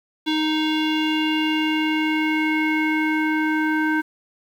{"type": "tone with low-pass filter sweep", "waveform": "square", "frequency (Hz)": 310.9, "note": "D#4", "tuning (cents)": -1, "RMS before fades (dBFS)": -21, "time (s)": [0.26, 4.02], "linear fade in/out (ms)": 20, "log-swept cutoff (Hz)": [3500, 1700], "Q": 4.5, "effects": ["8-bit"]}